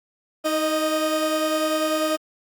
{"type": "tone pair together", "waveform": "30% pulse", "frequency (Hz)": [314.5, 618.9], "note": ["D#4", "D#5"], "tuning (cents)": [19, -9], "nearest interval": "octave", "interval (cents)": 1172, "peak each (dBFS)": [-22, -20], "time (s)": [0.44, 2.17], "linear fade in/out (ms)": 20, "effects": ["Opus 48 kbps"]}